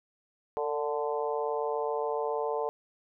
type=harmonic tone with a mistuned harmonic; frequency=146.83 Hz; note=D3; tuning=in tune; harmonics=3 / 4 / 5 / 6 / 7; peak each=-31 / -35 / -37 / -36 / -39 dBFS; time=0.57-2.69 s; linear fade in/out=0 ms; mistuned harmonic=3; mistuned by=+30 cents; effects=none